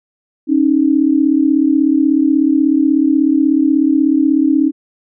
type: tone pair together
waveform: sine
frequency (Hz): 274 / 310.4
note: C#4 / D#4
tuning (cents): -20 / -4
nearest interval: major second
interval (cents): 216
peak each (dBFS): -12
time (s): 0.47-4.72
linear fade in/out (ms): 50
effects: none